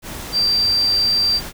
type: tone in noise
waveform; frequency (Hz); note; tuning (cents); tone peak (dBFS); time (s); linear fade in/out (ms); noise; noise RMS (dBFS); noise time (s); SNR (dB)
sine; 4698; D8; 0; -14; 0.32-1.41; 50; pink; -31; 0.02-1.53; +14
effects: none